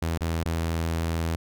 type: tone with dropouts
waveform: sawtooth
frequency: 82.41 Hz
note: E2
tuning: in tune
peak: -21 dBFS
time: 0.02-1.36 s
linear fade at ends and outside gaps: 5 ms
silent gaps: 0.177-0.207 / 0.436-0.456 s
effects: none